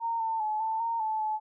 sine tone with pitch steps, 921 / 897 / 857 / 887 / 921 / 872 / 862 Hz, A#5 / A5 / A5 / A5 / A#5 / A5 / A5, -21 / +33 / -46 / +14 / -21 / -16 / -36 cents, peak -27 dBFS, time 0-1.4 s, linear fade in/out 50 ms, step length 200 ms, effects none

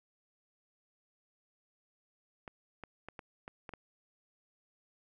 clicks, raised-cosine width 0.5 ms, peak -29 dBFS, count 7, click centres 2.478 / 2.837 / 3.086 / 3.192 / 3.479 / 3.692 / 3.737 s, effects none

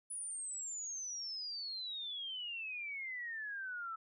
sine exponential sweep, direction down, 9970 to 1307 Hz, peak -40 dBFS, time 0.1-3.96 s, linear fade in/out 10 ms, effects none

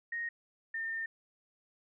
sine tone pair in turn, 1864.7 / 1811.6 Hz, A#6 / A#6, 0 / -50 cents, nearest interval minor second, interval 50 cents, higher first, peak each -34 / -34 dBFS, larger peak neither, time 0.12-0.29 / 0.74-1.06 s, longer second, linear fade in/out 5 ms, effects none

